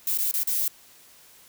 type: noise with dropouts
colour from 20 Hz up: violet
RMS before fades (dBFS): -25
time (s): 0.07-0.68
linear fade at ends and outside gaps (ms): 2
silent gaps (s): 0.176-0.186 / 0.313-0.339 / 0.433-0.472
effects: white hiss -53 dBFS RMS until 1.48 s